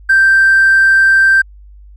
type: tone with hard clipping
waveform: sine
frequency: 1568 Hz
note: G6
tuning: in tune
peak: -6 dBFS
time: 0.09-1.42 s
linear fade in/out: 10 ms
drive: 1 dB
effects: added 50 Hz sine -35 dBFS peak until 1.96 s